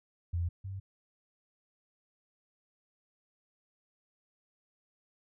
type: tone pair in turn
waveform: sine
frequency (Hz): 86 / 96.53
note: F2 / G2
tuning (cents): -26 / -26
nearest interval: major second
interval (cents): 200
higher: second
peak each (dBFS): -29 / -37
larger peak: first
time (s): 0.33-0.49 / 0.64-0.8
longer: neither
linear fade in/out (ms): 10
effects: none